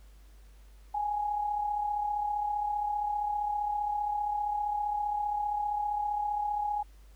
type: tone with amplitude modulation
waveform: sine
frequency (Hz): 830.6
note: G#5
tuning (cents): 0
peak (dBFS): -26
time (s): 0.94-6.83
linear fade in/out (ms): 10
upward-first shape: sine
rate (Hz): 35.2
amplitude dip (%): 50
effects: added 50 Hz sine -51 dBFS peak until 7.15 s + pink hiss -65 dBFS RMS until 7.15 s